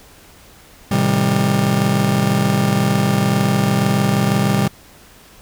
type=chord; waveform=40% pulse; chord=A half-diminished seventh; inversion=none; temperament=just; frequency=110 / 132 / 158.4 / 198 Hz; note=A2 / C3 / Eb3 / G3; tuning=0 / +16 / +31 / +18 cents; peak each=-22 / -19 / -21 / -16 dBFS; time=0.91-4.68 s; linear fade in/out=5 ms; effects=pink hiss -45 dBFS RMS until 5.41 s